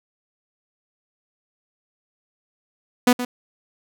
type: tone with echo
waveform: sawtooth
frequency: 246.9 Hz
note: B3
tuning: in tune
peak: -8 dBFS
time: 3.07-3.13 s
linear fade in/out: 5 ms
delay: 120 ms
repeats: 1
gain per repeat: -12 dB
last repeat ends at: 3.25 s
effects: none